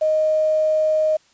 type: tone with quantisation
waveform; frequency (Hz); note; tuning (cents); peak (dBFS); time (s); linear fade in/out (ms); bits
sine; 622.3; D#5; 0; -15; 0.01-1.17; 10; 7
effects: white hiss -57 dBFS RMS until 1.33 s + resampled to 16000 Hz